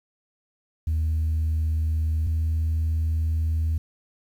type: tone pair in turn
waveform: sine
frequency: 79.1 / 80.02 Hz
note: D#2 / D#2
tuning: +29 / +49 cents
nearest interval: unison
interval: 20 cents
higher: second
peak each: -19 dBFS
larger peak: neither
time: 0.87-2.27 / 2.27-3.78 s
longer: second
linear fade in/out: 5 ms
effects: tanh soft clip ceiling -19 dBFS + 9-bit